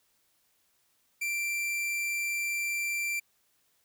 45% pulse tone, 2355 Hz, D7, 4 cents sharp, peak -29 dBFS, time 1.21-3.2 s, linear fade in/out 10 ms, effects white hiss -71 dBFS RMS until 3.84 s

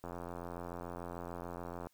click train, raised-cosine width 1 ms, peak -29 dBFS, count 160, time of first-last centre 0.04-1.87 s, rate 86.9 Hz, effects white hiss -73 dBFS RMS until 1.93 s

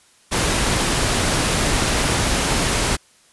pink noise, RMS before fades -19 dBFS, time 0.31-2.97 s, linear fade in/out 20 ms, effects white hiss -54 dBFS RMS until 3.32 s + resampled to 24000 Hz

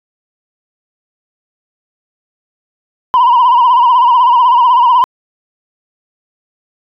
sine tone with vibrato, 980 Hz, B5, 14 cents flat, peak -3 dBFS, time 3.14-5.04 s, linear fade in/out 0 ms, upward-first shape sine, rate 16 Hz, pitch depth 88 cents each way, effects tanh soft clip ceiling -3 dBFS

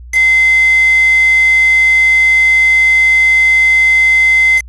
sine tone with quantisation, 2064 Hz, C7, 24 cents flat, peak -6 dBFS, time 0.12-4.62 s, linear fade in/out 50 ms, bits 3, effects added 60 Hz sine -29 dBFS peak until 4.68 s + resampled to 22050 Hz

